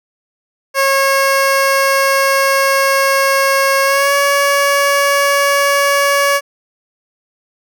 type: tone with pitch glide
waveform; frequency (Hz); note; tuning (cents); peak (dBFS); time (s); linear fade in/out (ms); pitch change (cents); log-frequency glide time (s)
15% pulse; 545 to 563.9; C#5 to C#5; -29 to +30; -4; 0.74-6.41; 50; +59; 3.84-4.13
effects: none